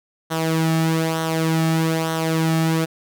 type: tone with flanger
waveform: sawtooth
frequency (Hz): 161.7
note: E3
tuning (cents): -33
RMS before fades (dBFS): -20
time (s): 0.3-2.86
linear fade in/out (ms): 20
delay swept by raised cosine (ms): 0.41 to 2.01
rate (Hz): 1.1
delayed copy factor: -0.6
effects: none